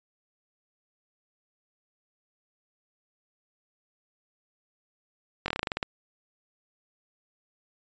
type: slowing click train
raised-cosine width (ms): 0.3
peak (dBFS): -12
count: 11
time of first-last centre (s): 5.46-5.829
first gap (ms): 21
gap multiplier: 1.12
effects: resampled to 16000 Hz